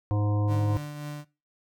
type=harmonic tone; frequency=103.83 Hz; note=G#2; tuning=in tune; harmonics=1 / 3 / 5 / 7 / 9 / 10; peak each=-23 / -33 / -37 / -40 / -42 / -43 dBFS; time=0.11-0.77 s; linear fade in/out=0 ms
type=tone with tremolo; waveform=35% pulse; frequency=147.7 Hz; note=D3; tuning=10 cents sharp; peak=-31 dBFS; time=0.47-1.25 s; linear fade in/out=50 ms; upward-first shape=triangle; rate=3.7 Hz; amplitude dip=40%
effects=noise-tail reverb RT60 0.3 s tail -21 dB re dry